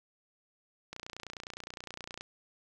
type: click train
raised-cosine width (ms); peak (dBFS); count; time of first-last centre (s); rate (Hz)
0.2; -24; 39; 0.93-2.209; 29.7
effects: none